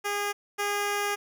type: tone pair in turn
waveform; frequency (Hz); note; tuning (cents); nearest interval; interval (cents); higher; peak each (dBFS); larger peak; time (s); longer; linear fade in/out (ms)
10% pulse; 408.7 / 408.7; G#4 / G#4; -28 / -28; unison; 0; neither; -19 / -18; second; 0.04-0.33 / 0.58-1.16; second; 20
effects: none